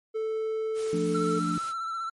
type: tone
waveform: triangle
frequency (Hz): 440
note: A4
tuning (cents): 0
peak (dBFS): -25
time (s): 0.14-1.4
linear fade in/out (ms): 20
type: noise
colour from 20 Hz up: white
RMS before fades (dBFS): -43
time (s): 0.74-1.74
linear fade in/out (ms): 50
type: chord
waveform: sine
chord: D minor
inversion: first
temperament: equal with one note detuned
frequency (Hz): 172.21 / 220 / 293.7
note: F3 / A3 / D4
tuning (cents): -24 / 0 / 0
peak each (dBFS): -29 / -34 / -30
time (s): 0.93-1.58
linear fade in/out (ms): 2
type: tone with vibrato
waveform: triangle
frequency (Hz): 1336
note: E6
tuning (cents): +23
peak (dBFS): -28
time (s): 1.14-2.1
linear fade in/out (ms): 10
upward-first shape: sine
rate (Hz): 15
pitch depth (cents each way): 32
effects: low-pass 12000 Hz 12 dB/octave + MP3 48 kbps